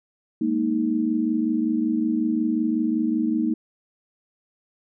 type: chord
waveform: sine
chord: Ab suspended second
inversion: none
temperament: equal with one note detuned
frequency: 207.7 / 233.1 / 312.4 Hz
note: Ab3 / Bb3 / Eb4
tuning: 0 / 0 / +7 cents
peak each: -29 / -23 / -23 dBFS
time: 0.41-3.54 s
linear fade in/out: 5 ms
effects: none